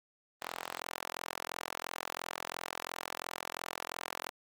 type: tone with high-pass filter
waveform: sawtooth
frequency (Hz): 42.9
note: F1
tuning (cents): -30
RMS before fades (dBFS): -42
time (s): 0.41-4.3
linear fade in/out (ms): 10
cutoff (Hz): 830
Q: 1
effects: Opus 24 kbps